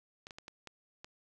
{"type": "clicks", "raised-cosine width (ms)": 0.2, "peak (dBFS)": -29, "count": 6, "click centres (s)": [0.269, 0.308, 0.385, 0.481, 0.673, 1.045], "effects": []}